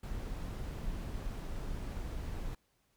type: noise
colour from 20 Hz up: brown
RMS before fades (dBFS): -39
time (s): 0.03-2.55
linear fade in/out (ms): 5
effects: pink hiss -75 dBFS RMS until 2.96 s